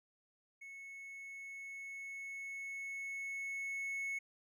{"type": "tone with level ramp", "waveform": "triangle", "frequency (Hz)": 2200, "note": "C#7", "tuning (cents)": -14, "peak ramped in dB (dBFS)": [-47, -35], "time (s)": [0.61, 4.19], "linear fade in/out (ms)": 10, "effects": []}